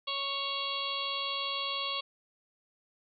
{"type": "harmonic tone", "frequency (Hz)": 554.4, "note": "C#5", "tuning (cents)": 0, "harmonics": [1, 2, 4, 5, 6, 7, 8], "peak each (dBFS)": [-44, -37, -45, -39, -36, -41, -41], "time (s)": [0.07, 2.01], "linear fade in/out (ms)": 10, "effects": []}